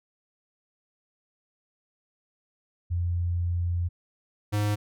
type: tone pair in turn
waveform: sine / square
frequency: 87 / 104.18 Hz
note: F2 / G#2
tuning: -6 / +6 cents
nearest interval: minor third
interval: 312 cents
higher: second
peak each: -24 dBFS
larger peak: neither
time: 2.9-3.89 / 4.52-4.76 s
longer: first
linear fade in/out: 20 ms
effects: none